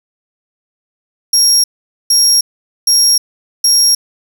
30% pulse tone bursts, 5588 Hz, F8, in tune, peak -3 dBFS, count 4, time 1.33-3.95 s, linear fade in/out 5 ms, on 310 ms, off 460 ms, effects none

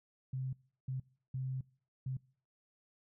sine tone bursts at uneven times, 130.81 Hz, C3, in tune, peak -35 dBFS, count 4, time 0.33-0.53 / 0.88-1 / 1.34-1.61 / 2.06-2.17 s, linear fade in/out 5 ms, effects noise-tail reverb RT60 0.5 s tail -24 dB re dry

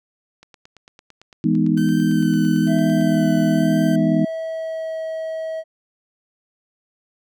click train, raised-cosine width 0.2 ms, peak -27 dBFS, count 24, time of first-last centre 0.43-3.011 s, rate 8.91 Hz
sine chord, E major seventh, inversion none, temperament equal, 164.81 / 207.7 / 246.9 / 311.1 Hz, E3 / G#3 / B3 / D#4, 0 / 0 / 0 / 0 cents, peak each -20 dBFS, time 1.44-4.25 s, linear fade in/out 5 ms
sawtooth tone with vibrato, 1534 Hz, G6, 38 cents flat, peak -29 dBFS, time 1.77-3.96 s, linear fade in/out 5 ms, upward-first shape sine, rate 1.1 Hz, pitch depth 23 cents each way
triangle tone with pitch glide, 661 to 642.2 Hz, E5 to E5, +5 to -45 cents, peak -22 dBFS, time 2.66-5.64 s, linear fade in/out 50 ms, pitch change -50 cents, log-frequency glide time 3.25-5 s
effects none

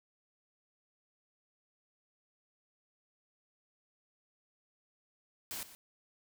white noise with echo, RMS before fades -41 dBFS, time 5.51-5.63 s, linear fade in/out 0 ms, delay 120 ms, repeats 1, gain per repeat -14 dB, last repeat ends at 5.75 s, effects none

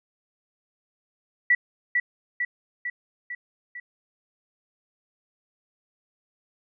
sine tone with echo, 1953 Hz, B6, 20 cents flat, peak -15 dBFS, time 1.5-1.55 s, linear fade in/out 5 ms, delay 450 ms, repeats 5, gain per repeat -4 dB, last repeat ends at 3.8 s, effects none

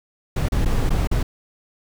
brown noise with dropouts, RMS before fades -19 dBFS, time 0.36-1.23 s, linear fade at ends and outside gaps 5 ms, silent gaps 0.486-0.52 / 0.649-0.657 / 0.895-0.904 / 1.073-1.113 s, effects none

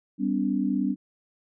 sine tone cluster, 196.5 / 251.7 / 287.5 Hz, G3 / B3 / D4, +4 / +33 / -37 cents, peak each -27 dBFS, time 0.18-0.96 s, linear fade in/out 50 ms, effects none

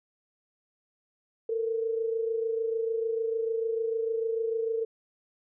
sine tone pair together, 449.3 / 476 Hz, A4 / A#4, +36 / +36 cents, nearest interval minor second, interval 100 cents, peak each -27 / -35 dBFS, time 1.49-4.85 s, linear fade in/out 5 ms, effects none

